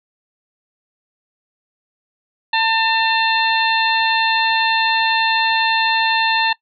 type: harmonic tone with a mistuned harmonic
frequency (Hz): 898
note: A5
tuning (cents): +35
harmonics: 1 / 2 / 3 / 4 / 5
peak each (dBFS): -17 / -20 / -22 / -23 / -24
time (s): 2.53-6.53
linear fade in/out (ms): 5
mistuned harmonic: 5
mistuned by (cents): -120
effects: noise-tail reverb RT60 0.1 s tail -21 dB re dry